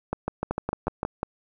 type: two click trains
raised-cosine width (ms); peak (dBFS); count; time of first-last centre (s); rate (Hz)
1; -12 / -12; 7 / 5; 0.13-1.031 / 0.51-1.231; 6.66 / 5.55
effects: none